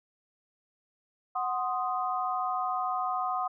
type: chord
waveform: sine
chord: C diminished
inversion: second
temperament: equal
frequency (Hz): 740 / 1046.5 / 1244.5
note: Gb5 / C6 / Eb6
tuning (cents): 0 / 0 / 0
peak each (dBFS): -31 / -34 / -32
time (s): 1.35-3.48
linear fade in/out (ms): 10
effects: none